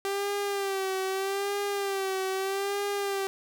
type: tone with vibrato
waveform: sawtooth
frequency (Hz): 392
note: G4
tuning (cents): 0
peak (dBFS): -24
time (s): 0.05-3.27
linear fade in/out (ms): 0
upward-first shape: sine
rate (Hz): 0.8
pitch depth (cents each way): 56
effects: none